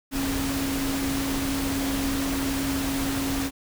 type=tone in noise; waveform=sine; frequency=273.1 Hz; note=C#4; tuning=26 cents flat; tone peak=-26 dBFS; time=0.11-3.51 s; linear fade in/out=50 ms; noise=pink; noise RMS=-30 dBFS; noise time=0.11-3.51 s; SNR=+1 dB; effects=none